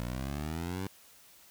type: exponential sweep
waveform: 15% pulse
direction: up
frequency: 58.27 to 98 Hz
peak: -28 dBFS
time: 0-0.87 s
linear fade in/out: 0 ms
effects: white hiss -58 dBFS RMS until 1.5 s